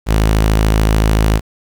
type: tone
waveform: sawtooth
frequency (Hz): 53.6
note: A1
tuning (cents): -45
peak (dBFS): -6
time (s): 0.06-1.41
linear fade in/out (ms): 50
effects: 7-bit